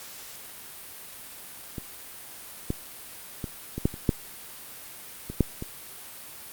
clicks, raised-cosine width 3 ms, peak -20 / -13 / -18 / -18 / -8 / -25 / -7 / -21 / -6 / -20 dBFS, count 10, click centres 1.782 / 2.704 / 3.442 / 3.78 / 3.855 / 3.941 / 4.092 / 5.3 / 5.407 / 5.624 s, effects white hiss -43 dBFS RMS until 6.52 s + Opus 48 kbps

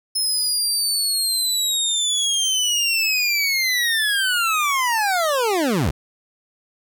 25% pulse linear sweep, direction down, 5200 to 51.2 Hz, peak -14 dBFS, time 0.15-5.91 s, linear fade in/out 10 ms, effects none

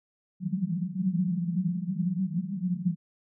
pink band-pass noise, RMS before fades -29 dBFS, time 0.4-2.96 s, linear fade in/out 50 ms, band 170 to 190 Hz, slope 96 dB/octave, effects none

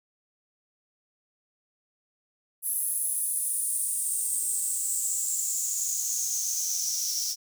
white noise with high-pass filter sweep, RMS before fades -29 dBFS, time 2.62-7.36 s, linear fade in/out 50 ms, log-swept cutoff 11000 to 5500 Hz, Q 8.4, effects none

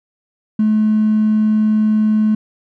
triangle tone with hard clipping, 215.2 Hz, A3, 38 cents flat, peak -11 dBFS, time 0.59-2.35 s, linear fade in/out 5 ms, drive 3 dB, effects none

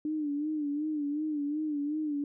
sine tone with vibrato, 298.2 Hz, D4, 27 cents sharp, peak -29 dBFS, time 0.05-2.24 s, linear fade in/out 2 ms, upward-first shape sine, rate 2.7 Hz, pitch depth 74 cents each way, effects none

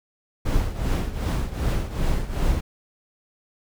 brown noise with tremolo, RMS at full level -20 dBFS, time 0.45-2.61 s, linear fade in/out 10 ms, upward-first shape triangle, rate 2.6 Hz, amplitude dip 80%, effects none

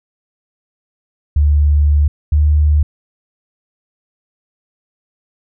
sine tone pair in turn, 73.5 / 74.87 Hz, D2 / D2, +2 / +34 cents, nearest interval unison, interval 32 cents, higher second, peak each -8 dBFS, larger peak neither, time 1.36-2.08 / 2.32-2.83 s, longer first, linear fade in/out 5 ms, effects none

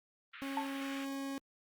pink band-pass noise, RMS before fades -49 dBFS, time 0.33-1.05 s, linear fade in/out 10 ms, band 1300 to 3400 Hz, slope 48 dB/octave
40% pulse tone, 273.7 Hz, C#4, 22 cents flat, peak -37 dBFS, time 0.42-1.38 s, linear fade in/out 0 ms
sine tone with exponential decay, 880 Hz, A5, in tune, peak -29 dBFS, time 0.57-0.75 s, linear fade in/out 2 ms, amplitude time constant 37 ms
effects Opus 32 kbps

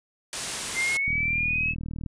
white noise, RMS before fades -30 dBFS, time 0.33-0.97 s, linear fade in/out 0 ms
sine exponential sweep, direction up, 2076 to 2609 Hz, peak -23 dBFS, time 0.74-1.75 s, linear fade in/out 50 ms
click train, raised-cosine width 5 ms, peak -22 dBFS, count 40, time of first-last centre 1.08-2.062 s, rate 39.7 Hz
effects resampled to 22050 Hz

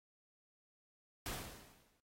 pink noise with exponential decay, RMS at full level -40 dBFS, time 1.26-2 s, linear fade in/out 1 ms, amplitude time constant 160 ms, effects AAC 48 kbps

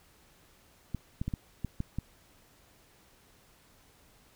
clicks, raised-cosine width 5 ms, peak -20 dBFS, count 7, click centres 0.947 / 1.215 / 1.28 / 1.338 / 1.647 / 1.804 / 1.986 s, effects pink hiss -62 dBFS RMS until 4.35 s

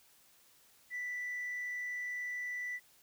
sine tone with frequency modulation, 1975.5 Hz, B6, in tune, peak -35 dBFS, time 0.9-2.8 s, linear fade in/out 50 ms, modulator 56.4 Hz, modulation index 0.29, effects tanh soft clip ceiling -34 dBFS + white hiss -65 dBFS RMS until 3.02 s

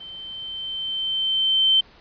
sine tone with level ramp, 3100 Hz, G7, 20 cents flat, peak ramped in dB -36 to -13 dBFS, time 0-1.81 s, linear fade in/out 10 ms, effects pink hiss -51 dBFS RMS until 2 s + resampled to 11025 Hz

